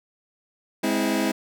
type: chord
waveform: sawtooth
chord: Ab augmented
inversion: none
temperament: just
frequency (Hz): 207.7 / 259.6 / 324.5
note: Ab3 / C4 / E4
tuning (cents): 0 / -13 / -27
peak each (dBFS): -22 / -22 / -21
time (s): 0.83-1.32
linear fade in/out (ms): 10
effects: none